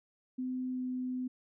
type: tone with pitch glide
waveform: sine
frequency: 255.2 to 253.6 Hz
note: C4 to B3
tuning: -43 to +46 cents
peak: -33 dBFS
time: 0.38-1.28 s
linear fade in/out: 10 ms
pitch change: -11 cents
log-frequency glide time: 0.71-0.81 s
effects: none